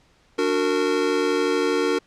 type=chord; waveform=square; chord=D augmented; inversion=none; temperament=just; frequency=293.7 / 367.1 / 458.9 Hz; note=D4 / F#4 / A#4; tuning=0 / -14 / -27 cents; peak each=-26 / -25 / -23 dBFS; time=0.38-1.99 s; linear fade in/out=10 ms; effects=pink hiss -59 dBFS RMS until 2.06 s + low-pass 6000 Hz 12 dB/octave